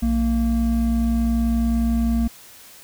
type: tone pair together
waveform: triangle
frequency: 59.53 / 230 Hz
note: A#1 / A#3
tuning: +37 / -23 cents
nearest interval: octave + major seventh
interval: 2340 cents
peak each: -19 / -17 dBFS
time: 0.02-2.28 s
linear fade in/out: 10 ms
effects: white hiss -45 dBFS RMS until 2.83 s